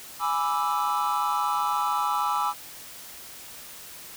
triangle chord, E dominant seventh, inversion first, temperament equal, 830.6 / 987.8 / 1174.7 / 1318.5 Hz, G#5 / B5 / D6 / E6, 0 / 0 / 0 / 0 cents, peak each -27 dBFS, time 0.19-2.54 s, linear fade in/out 50 ms, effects white hiss -43 dBFS RMS until 4.16 s

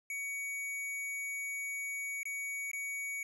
square tone with dropouts, 2250 Hz, C#7, 25 cents sharp, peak -37 dBFS, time 0.1-3.23 s, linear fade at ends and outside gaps 2 ms, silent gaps 2.232-2.254 / 2.715-2.732 s, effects none

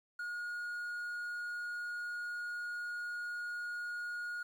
triangle tone with quantisation, 1438 Hz, F#6, 50 cents flat, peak -36 dBFS, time 0.19-4.43 s, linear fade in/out 5 ms, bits 11, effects none

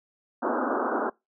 pink band-pass noise, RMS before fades -27 dBFS, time 0.42-1.1 s, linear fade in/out 10 ms, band 230 to 1500 Hz, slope 96 dB/octave, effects noise-tail reverb RT60 0.2 s tail -23 dB re dry

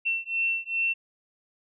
sine beating tone pair, 2700 / 2702.5 Hz, E7 / E7, +41 / +42 cents, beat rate 2.5 Hz, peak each -28 dBFS, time 0.05-0.94 s, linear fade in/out 20 ms, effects none

